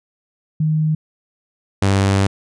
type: tone pair in turn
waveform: sine / sawtooth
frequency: 155.56 / 98 Hz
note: D#3 / G2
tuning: 0 / 0 cents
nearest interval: minor sixth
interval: 800 cents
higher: first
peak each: -14 / -9 dBFS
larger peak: second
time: 0.6-0.95 / 1.82-2.27 s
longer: second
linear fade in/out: 5 ms
effects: resampled to 22050 Hz